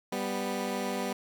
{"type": "tone pair together", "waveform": "15% pulse", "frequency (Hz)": [195.96, 246.9], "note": ["G3", "B3"], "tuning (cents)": [0, 0], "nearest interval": "major third", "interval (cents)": 400, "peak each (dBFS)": -27, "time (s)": [0.12, 1.13], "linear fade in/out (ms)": 5, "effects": []}